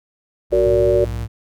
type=tone; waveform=45% pulse; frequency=59.4 Hz; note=A#1; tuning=33 cents sharp; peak=-25 dBFS; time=0.5-1.28 s; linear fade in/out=50 ms
type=chord; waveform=sine; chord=Gb augmented; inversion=none; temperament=just; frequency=370 / 462.5 / 578.1 Hz; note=Gb4 / Bb4 / D5; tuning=0 / -14 / -27 cents; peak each=-16 / -19 / -16 dBFS; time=0.52-1.05 s; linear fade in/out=10 ms
type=tone with tremolo; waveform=sine; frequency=103.83 Hz; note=G#2; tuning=in tune; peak=-24 dBFS; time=0.65-1.28 s; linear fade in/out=20 ms; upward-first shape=sine; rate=14 Hz; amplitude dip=25%
effects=none